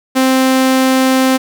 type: tone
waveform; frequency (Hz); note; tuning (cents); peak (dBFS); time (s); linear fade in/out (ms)
sawtooth; 261.6; C4; 0; -5; 0.15-1.38; 20
effects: none